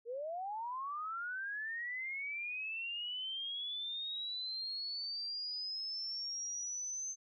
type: linear sweep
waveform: sine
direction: up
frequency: 450 to 6272 Hz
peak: -38 dBFS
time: 0.05-7.16 s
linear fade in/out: 50 ms
effects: none